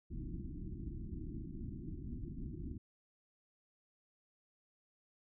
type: low-pass noise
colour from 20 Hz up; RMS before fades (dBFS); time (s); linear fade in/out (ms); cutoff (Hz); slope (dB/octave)
pink; -44; 0.1-2.78; 10; 350; 96
effects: none